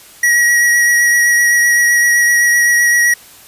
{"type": "tone with vibrato", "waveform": "square", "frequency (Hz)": 1911, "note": "A#6", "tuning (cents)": 43, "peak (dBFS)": -9, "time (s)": [0.23, 3.14], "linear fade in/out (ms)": 5, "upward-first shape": "triangle", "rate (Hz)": 7.8, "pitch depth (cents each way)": 20, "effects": ["white hiss -40 dBFS RMS until 3.47 s", "resampled to 32000 Hz"]}